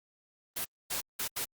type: noise bursts at uneven times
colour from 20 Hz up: white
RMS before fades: -34 dBFS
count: 4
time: 0.56-0.65 / 0.9-1.01 / 1.19-1.28 / 1.36-1.45 s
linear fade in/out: 10 ms
effects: Opus 32 kbps

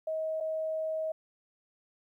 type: tone with dropouts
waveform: sine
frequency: 634 Hz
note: D#5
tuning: 32 cents sharp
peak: -30 dBFS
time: 0.07-1.12 s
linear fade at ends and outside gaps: 5 ms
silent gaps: 0.403-0.407 s
effects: 12-bit

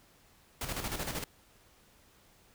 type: noise with tremolo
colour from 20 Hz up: pink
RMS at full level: -35 dBFS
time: 0.61-1.24 s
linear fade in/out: 2 ms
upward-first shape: square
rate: 13 Hz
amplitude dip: 55%
effects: pink hiss -63 dBFS RMS until 2.54 s

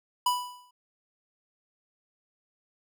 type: tone with exponential decay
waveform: square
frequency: 987.8 Hz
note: B5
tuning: in tune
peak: -21 dBFS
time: 0.26-0.71 s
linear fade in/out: 5 ms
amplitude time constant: 97 ms
effects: none

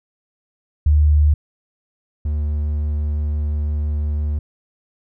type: tone pair in turn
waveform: sine / triangle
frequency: 74.8 / 74.51 Hz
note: D2 / D2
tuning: +32 / +26 cents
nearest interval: unison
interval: 6 cents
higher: first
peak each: -10 / -16 dBFS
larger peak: first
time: 0.86-1.34 / 2.25-4.39 s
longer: second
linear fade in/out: 5 ms
effects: none

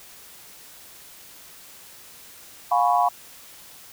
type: chord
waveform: sine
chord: C# dominant seventh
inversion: first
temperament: equal with one note detuned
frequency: 710.3 / 830.6 / 987.8 / 1108.7 Hz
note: E#5 / G#5 / B5 / C#6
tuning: +29 / 0 / 0 / 0 cents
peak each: -20 / -24 / -22 / -25 dBFS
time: 2.71-3.09 s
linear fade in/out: 10 ms
effects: white hiss -46 dBFS RMS until 3.92 s

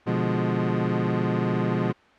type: chord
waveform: 25% pulse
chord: B diminished seventh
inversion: none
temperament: equal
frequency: 123.47 / 146.83 / 174.61 / 207.7 Hz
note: B2 / D3 / F3 / Ab3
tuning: 0 / 0 / 0 / 0 cents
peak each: -23 / -29 / -23 / -24 dBFS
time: 0.06-1.93 s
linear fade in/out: 20 ms
effects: white hiss -54 dBFS RMS until 2.18 s + low-pass 2000 Hz 12 dB/octave

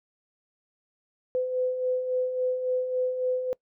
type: beating tone pair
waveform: sine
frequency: 504 / 507.6 Hz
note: B4 / B4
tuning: +35 / +47 cents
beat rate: 3.6 Hz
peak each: -34 / -25 dBFS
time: 1.35-3.53 s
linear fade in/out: 0 ms
effects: noise-tail reverb RT60 0.1 s tail -24 dB re dry

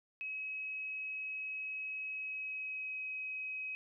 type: tone with pitch glide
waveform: sine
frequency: 2556 to 2538 Hz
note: D#7 to D#7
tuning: +46 to +34 cents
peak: -38 dBFS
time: 0.21-3.75 s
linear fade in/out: 0 ms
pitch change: -12 cents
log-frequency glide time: 2.13-3.01 s
effects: none

